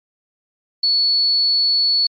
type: tone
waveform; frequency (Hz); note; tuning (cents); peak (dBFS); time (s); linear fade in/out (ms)
sine; 4420; C#8; -6; -13; 0.83-2.07; 5
effects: MP3 32 kbps